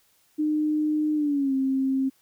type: tone with pitch glide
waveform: sine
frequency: 304.5 to 266.6 Hz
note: D#4 to C4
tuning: -37 to +33 cents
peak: -21 dBFS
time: 0.38-2.1 s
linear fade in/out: 20 ms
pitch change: -230 cents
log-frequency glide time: 1.15-1.54 s
effects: white hiss -64 dBFS RMS until 2.21 s